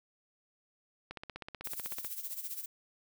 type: click train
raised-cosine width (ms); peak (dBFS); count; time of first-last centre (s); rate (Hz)
0.3; -26; 16; 1.11-2.048; 16
type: noise with tremolo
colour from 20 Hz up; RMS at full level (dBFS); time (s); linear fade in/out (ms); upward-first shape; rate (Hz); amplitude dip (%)
violet; -38; 1.64-2.66; 10; sine; 15; 70
effects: none